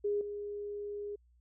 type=tone with level steps; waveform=sine; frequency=410.8 Hz; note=G#4; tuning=19 cents flat; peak=-29 / -37 dBFS; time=0.04-1.16 s; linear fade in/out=10 ms; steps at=0.21 s; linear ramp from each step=2 ms; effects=added 60 Hz sine -63 dBFS peak until 1.4 s